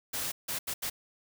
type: noise bursts at uneven times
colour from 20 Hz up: white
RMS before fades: -34 dBFS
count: 4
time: 0.13-0.32 / 0.48-0.59 / 0.67-0.74 / 0.82-0.9 s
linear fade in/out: 10 ms
effects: none